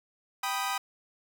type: chord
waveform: sawtooth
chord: G augmented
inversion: none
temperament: equal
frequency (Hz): 784 / 987.8 / 1244.5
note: G5 / B5 / D#6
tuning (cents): 0 / 0 / 0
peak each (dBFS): -30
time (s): 0.43-0.78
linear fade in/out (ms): 5
effects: none